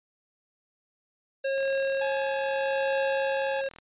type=tone with tremolo; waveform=square; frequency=542 Hz; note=C#5; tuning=39 cents flat; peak=-25 dBFS; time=1.44-3.69 s; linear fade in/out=10 ms; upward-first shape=triangle; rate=0.8 Hz; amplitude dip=35%
type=click train; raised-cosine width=0.3 ms; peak=-31 dBFS; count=91; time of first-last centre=1.58-3.786 s; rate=40.8 Hz
type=tone; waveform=sawtooth; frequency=845 Hz; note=G#5; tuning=30 cents sharp; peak=-28 dBFS; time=2.01-3.61 s; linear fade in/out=5 ms
effects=resampled to 8000 Hz